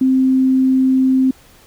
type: tone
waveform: sine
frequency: 261.6 Hz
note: C4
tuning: in tune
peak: -10 dBFS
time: 0.01-1.31 s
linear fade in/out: 5 ms
effects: pink hiss -47 dBFS RMS until 1.66 s